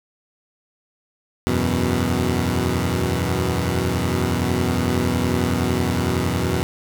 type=chord; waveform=15% pulse; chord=E suspended second; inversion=none; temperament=equal with one note detuned; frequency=82.41 / 93.25 / 123.47 Hz; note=E2 / F#2 / B2; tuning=0 / +14 / 0 cents; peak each=-17 dBFS; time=1.47-6.63 s; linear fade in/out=0 ms; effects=none